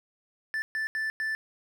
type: tone bursts at uneven times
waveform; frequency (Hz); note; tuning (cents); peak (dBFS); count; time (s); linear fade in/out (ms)
triangle; 1760; A6; 0; -26; 4; 0.54-0.62 / 0.75-0.87 / 0.95-1.1 / 1.2-1.35; 0
effects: none